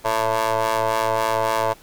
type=ring-modulated tone; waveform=20% pulse; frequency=111.4 Hz; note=A2; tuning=22 cents sharp; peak=-11 dBFS; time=0.04-1.74 s; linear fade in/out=20 ms; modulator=778 Hz; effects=pink hiss -49 dBFS RMS until 1.82 s